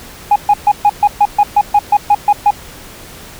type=tone bursts; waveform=sine; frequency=826 Hz; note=G#5; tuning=10 cents flat; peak=-3 dBFS; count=13; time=0.31-2.507 s; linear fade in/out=5 ms; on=49 ms; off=130 ms; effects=tanh soft clip ceiling -2 dBFS + pink hiss -34 dBFS RMS until 3.39 s